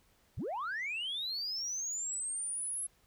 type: linear sweep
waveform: sine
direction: up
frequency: 53.9 to 11000 Hz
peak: -33 dBFS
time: 0.37-2.87 s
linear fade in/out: 10 ms
effects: tanh soft clip ceiling -32 dBFS + pink hiss -69 dBFS RMS until 3.06 s